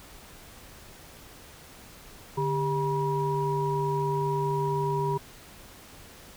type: tone cluster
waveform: sine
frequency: 146 / 398.6 / 963 Hz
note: D3 / G4 / B5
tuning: -10 / +29 / -44 cents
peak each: -29 dBFS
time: 2.37-5.18 s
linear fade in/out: 10 ms
effects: pink hiss -49 dBFS RMS until 6.36 s